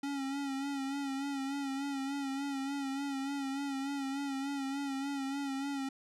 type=tone with vibrato; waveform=square; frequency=275.6 Hz; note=C#4; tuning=10 cents flat; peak=-35 dBFS; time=0.03-5.89 s; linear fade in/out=5 ms; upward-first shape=sine; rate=3.4 Hz; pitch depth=46 cents each way; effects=low-pass 9000 Hz 12 dB/octave